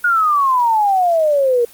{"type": "exponential sweep", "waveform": "sine", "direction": "down", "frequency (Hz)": [1456, 466.2], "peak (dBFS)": -11, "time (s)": [0.04, 1.65], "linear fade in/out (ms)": 5, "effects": ["white hiss -43 dBFS RMS until 1.73 s", "Opus 24 kbps"]}